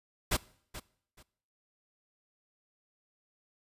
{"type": "noise with echo", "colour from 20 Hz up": "pink", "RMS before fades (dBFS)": -28, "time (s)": [0.31, 0.37], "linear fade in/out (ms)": 10, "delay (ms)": 430, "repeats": 2, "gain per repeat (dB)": -14, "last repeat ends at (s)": 1.23, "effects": ["noise-tail reverb RT60 0.6 s tail -21 dB re dry", "resampled to 32000 Hz"]}